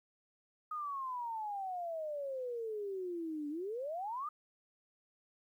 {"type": "exponential two-way sweep", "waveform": "sine", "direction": "down then up", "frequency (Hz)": [1256, 288, 1256], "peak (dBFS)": -37, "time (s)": [0.71, 4.29], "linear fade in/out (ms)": 5, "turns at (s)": 3.49, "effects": ["12-bit"]}